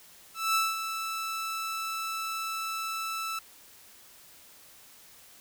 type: tone with ADSR envelope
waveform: sawtooth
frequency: 1318.5 Hz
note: E6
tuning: in tune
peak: -19 dBFS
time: 0.34-3.39 s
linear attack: 210 ms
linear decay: 200 ms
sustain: -9 dB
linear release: 4 ms
effects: white hiss -54 dBFS RMS until 5.4 s